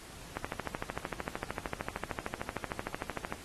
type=click train; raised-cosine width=0.5 ms; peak=-19 dBFS; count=40; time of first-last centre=0.37-3.325 s; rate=13.2 Hz; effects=pink hiss -50 dBFS RMS until 3.44 s + AAC 32 kbps